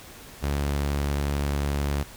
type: tone with vibrato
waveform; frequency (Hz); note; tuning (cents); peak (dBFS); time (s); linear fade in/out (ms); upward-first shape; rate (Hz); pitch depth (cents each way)
sawtooth; 71.3; C#2; +49; -20; 0.42-2.04; 20; sine; 19; 16
effects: pink hiss -45 dBFS RMS until 2.16 s